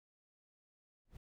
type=noise with exponential growth; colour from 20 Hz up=brown; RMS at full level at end=-45 dBFS; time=1.05-1.17 s; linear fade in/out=5 ms; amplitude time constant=25 ms; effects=none